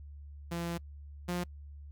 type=tone pair in turn; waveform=sawtooth; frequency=170.2 / 176.81 Hz; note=F3 / F3; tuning=-44 / +22 cents; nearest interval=minor second; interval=66 cents; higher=second; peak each=-30 / -28 dBFS; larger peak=second; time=0.51-0.78 / 1.28-1.44 s; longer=first; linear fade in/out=10 ms; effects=noise-tail reverb RT60 0.1 s tail -26 dB re dry + added 72 Hz sine -45 dBFS peak until 1.91 s